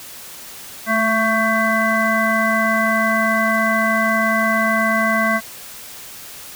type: harmonic tone with a mistuned harmonic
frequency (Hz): 222.9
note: A3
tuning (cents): +23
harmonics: 1 / 3 / 5 / 7 / 9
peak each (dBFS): -21 / -21 / -21 / -21 / -21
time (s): 0.86-5.41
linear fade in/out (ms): 50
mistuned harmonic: 1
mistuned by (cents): -28
effects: white hiss -36 dBFS RMS until 6.55 s